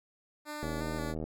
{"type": "tone with vibrato", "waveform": "10% pulse", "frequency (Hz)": 294.1, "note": "D4", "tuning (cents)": 3, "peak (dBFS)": -30, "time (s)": [0.45, 1.15], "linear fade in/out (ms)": 50, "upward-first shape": "square", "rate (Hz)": 2.8, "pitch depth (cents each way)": 29}
{"type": "click train", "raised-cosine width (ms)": 2, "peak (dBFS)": -24, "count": 49, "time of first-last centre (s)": [0.63, 1.24], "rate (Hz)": 78.7}
{"effects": []}